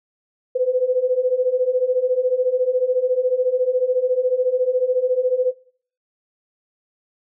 sine beating tone pair, 496.6 / 510.6 Hz, B4 / C5, +9 / -42 cents, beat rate 14 Hz, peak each -20 / -19 dBFS, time 0.55-5.52 s, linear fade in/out 10 ms, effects noise-tail reverb RT60 0.5 s tail -19 dB re dry

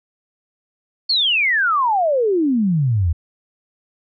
sine exponential sweep, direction down, 4516 to 77 Hz, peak -14 dBFS, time 1.09-3.13 s, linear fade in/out 10 ms, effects none

